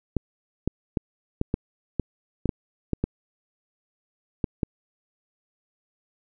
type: clicks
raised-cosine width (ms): 3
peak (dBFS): -10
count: 12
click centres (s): 0.167 / 0.676 / 0.972 / 1.414 / 1.541 / 1.997 / 2.457 / 2.492 / 2.933 / 3.04 / 4.442 / 4.632
effects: none